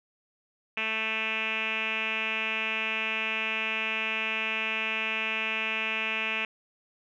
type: tone with low-pass filter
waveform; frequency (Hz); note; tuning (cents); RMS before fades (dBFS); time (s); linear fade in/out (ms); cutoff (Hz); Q
5% pulse; 220; A3; 0; -30; 0.77-6.45; 2; 2600; 8
effects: none